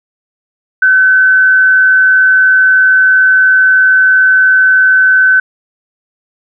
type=tone with frequency modulation; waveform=sine; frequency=1521 Hz; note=F#6; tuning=47 cents sharp; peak=-4 dBFS; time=0.82-5.4 s; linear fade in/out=5 ms; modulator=123 Hz; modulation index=0.25; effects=none